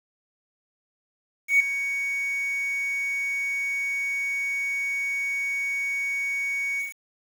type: tone with ADSR envelope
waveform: triangle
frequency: 2235 Hz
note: C#7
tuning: 14 cents sharp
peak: -10 dBFS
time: 1.48-6.94 s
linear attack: 120 ms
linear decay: 5 ms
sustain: -13 dB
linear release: 150 ms
effects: tanh soft clip ceiling -11 dBFS + 7-bit